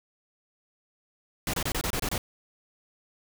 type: noise bursts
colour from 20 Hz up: pink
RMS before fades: -29 dBFS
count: 8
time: 1.47-2.18 s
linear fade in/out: 2 ms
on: 66 ms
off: 26 ms
effects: none